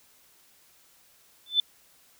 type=tone with exponential growth; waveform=sine; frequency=3520 Hz; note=A7; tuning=in tune; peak=-15 dBFS; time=1.46-1.6 s; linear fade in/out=2 ms; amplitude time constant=30 ms; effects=white hiss -60 dBFS RMS until 2.19 s